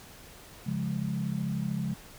sine chord, Db major, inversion none, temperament equal, 138.59 / 174.61 / 207.7 Hz, Db3 / F3 / Ab3, 0 / 0 / 0 cents, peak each -33 dBFS, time 0.66-1.94 s, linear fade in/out 10 ms, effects pink hiss -50 dBFS RMS until 2.18 s

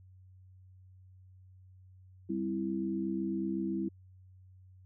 sine chord, C major, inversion second, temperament equal, 196 / 261.6 / 329.6 Hz, G3 / C4 / E4, 0 / 0 / 0 cents, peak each -35 / -39 / -34 dBFS, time 2.29-3.89 s, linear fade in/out 10 ms, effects added 93 Hz sine -54 dBFS peak until 4.85 s

